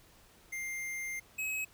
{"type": "tone pair in turn", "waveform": "square", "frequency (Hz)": [2100, 2557], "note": ["C7", "D#7"], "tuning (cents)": [6, 47], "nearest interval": "minor third", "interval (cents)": 341, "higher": "second", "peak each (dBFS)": [-37, -34], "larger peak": "second", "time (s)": [[0.52, 1.2], [1.38, 1.65]], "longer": "first", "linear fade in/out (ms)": 10, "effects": ["pink hiss -61 dBFS RMS until 1.73 s"]}